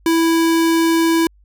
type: tone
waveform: square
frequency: 329.6 Hz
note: E4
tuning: in tune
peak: -13 dBFS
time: 0.06-1.27 s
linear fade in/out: 2 ms
effects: added 50 Hz sine -48 dBFS peak until 1.44 s